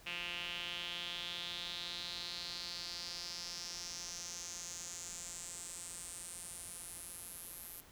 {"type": "tone with band-pass filter sweep", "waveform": "sawtooth", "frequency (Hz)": 174.5, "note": "F3", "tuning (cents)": -1, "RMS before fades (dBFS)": -45, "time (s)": [0.06, 7.81], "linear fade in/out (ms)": 10, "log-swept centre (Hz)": [2700, 12000], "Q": 4.7, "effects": ["pink hiss -60 dBFS RMS until 7.91 s"]}